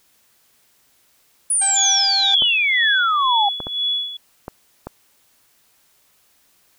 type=exponential sweep; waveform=sine; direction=down; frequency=10030 to 784 Hz; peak=-15 dBFS; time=1.5-3.49 s; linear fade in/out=5 ms
type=harmonic tone; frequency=787 Hz; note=G5; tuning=7 cents sharp; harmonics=1 / 2 / 3 / 4 / 5 / 6 / 7 / 8 / 9; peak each=-25 / -31 / -35 / -37 / -39 / -41 / -42 / -43 / -44 dBFS; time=1.61-2.35 s; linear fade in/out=10 ms
type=tone with tremolo; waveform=sine; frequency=3394 Hz; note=G#7; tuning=37 cents sharp; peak=-17 dBFS; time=1.76-4.17 s; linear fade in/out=5 ms; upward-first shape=sine; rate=2 Hz; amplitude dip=75%
type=clicks; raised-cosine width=1 ms; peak=-15 dBFS; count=5; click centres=2.422 / 3.603 / 3.669 / 4.481 / 4.87 s
effects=white hiss -59 dBFS RMS until 6.78 s